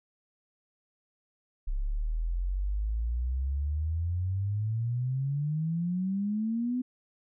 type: exponential sweep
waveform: sine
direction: up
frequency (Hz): 33 to 254.8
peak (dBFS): -27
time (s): 1.67-6.82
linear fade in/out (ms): 10
effects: none